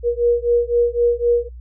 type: beating tone pair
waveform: sine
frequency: 474.7 / 478.6 Hz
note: A#4 / A#4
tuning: +31 / +46 cents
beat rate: 3.9 Hz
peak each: -17 dBFS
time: 0.03-1.49 s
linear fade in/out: 50 ms
effects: noise-tail reverb RT60 0.1 s tail -23 dB re dry + added 60 Hz sine -33 dBFS peak until 1.6 s